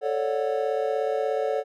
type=chord; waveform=triangle; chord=D major seventh; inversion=second; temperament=just; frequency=440.5 / 550.6 / 587.3 / 734.2 Hz; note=A4 / C#5 / D5 / F#5; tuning=+2 / -12 / 0 / -14 cents; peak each=-25 / -26 / -29 / -29 dBFS; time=0.01-1.64 s; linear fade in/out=50 ms; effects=none